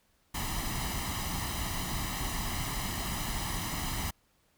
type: noise with comb filter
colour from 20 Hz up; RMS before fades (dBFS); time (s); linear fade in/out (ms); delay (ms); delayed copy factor
pink; -34; 0.34-4.11; 10; 1; +0.7
effects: pink hiss -70 dBFS RMS until 4.57 s